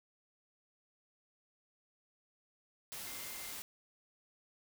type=tone in noise; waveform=sine; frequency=2093 Hz; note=C7; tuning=in tune; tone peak=-54 dBFS; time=3.07-3.52 s; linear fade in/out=0 ms; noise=white; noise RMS=-45 dBFS; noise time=2.92-3.62 s; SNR=-12 dB; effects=none